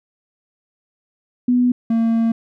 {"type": "tone pair in turn", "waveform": ["sine", "triangle"], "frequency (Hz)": [246.9, 227.9], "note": ["B3", "A#3"], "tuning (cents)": [0, -39], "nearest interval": "minor second", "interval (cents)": 139, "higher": "first", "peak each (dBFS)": -12, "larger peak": "neither", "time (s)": [[1.48, 1.72], [1.9, 2.32]], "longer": "second", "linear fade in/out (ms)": 5, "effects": []}